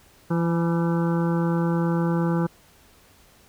harmonic tone with a mistuned harmonic, 168.9 Hz, E3, 42 cents sharp, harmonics 1 / 2 / 3 / 5 / 6 / 7 / 8 / 9, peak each -21 / -27 / -31 / -35 / -37 / -38 / -39 / -40 dBFS, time 0.3-2.47 s, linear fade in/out 10 ms, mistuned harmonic 6, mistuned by -61 cents, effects pink hiss -55 dBFS RMS until 3.48 s

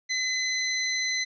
20% pulse tone, 2029 Hz, B6, 46 cents sharp, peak -20 dBFS, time 0.09-1.25 s, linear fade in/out 20 ms, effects resampled to 16000 Hz

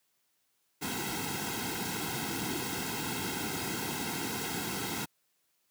pink noise with comb filter, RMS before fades -35 dBFS, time 0.81-5.06 s, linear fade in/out 20 ms, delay 1.7 ms, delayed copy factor -0.95, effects white hiss -75 dBFS RMS until 5.7 s + high-pass 100 Hz 12 dB/octave

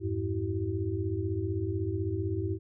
sine tone cluster, 87 / 102.9 / 327.2 / 381.7 Hz, F2 / G#2 / E4 / G4, -6 / -16 / -13 / -46 cents, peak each -35 / -32 / -35 / -35 dBFS, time 0-2.59 s, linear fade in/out 50 ms, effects none

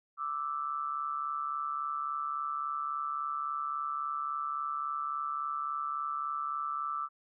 sine tone pair together, 1174.7 / 1318.3 Hz, D6 / E6, 0 / 0 cents, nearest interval major second, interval 200 cents, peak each -35 / -35 dBFS, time 0.17-7.09 s, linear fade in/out 50 ms, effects none

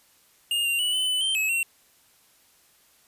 square tone with pitch steps, 2831 / 2776 / 2952 / 3027 / 3001 / 3127 / 2575 / 2726 Hz, F7 / F7 / F#7 / F#7 / F#7 / G7 / E7 / F7, +23 / -11 / -5 / +39 / +24 / -5 / -41 / -43 cents, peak -23 dBFS, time 0.51-1.63 s, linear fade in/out 2 ms, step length 140 ms, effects white hiss -60 dBFS RMS until 3.07 s + resampled to 32000 Hz

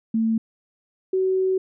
sine tone pair in turn, 224 / 376.7 Hz, A3 / F#4, +31 / +31 cents, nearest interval major sixth, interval 900 cents, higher second, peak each -18 dBFS, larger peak neither, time 0.14-0.38 / 1.13-1.58 s, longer second, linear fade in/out 5 ms, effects none

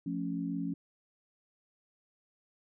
sine chord, F augmented, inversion none, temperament equal, 174.61 / 220 / 277.2 Hz, F3 / A3 / C#4, 0 / 0 / 0 cents, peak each -36 / -40 / -35 dBFS, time 0.06-0.74 s, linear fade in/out 5 ms, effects none

